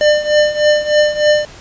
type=tone with tremolo; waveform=square; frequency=599 Hz; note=D5; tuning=34 cents sharp; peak=-7 dBFS; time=0.01-1.45 s; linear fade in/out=0 ms; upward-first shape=triangle; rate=3.3 Hz; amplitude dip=85%; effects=pink hiss -37 dBFS RMS until 1.6 s + resampled to 16000 Hz